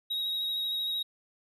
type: tone with vibrato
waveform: triangle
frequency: 3801 Hz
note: A#7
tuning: 33 cents sharp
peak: -28 dBFS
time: 0.1-1.03 s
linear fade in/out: 10 ms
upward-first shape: triangle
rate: 13 Hz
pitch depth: 22 cents each way
effects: none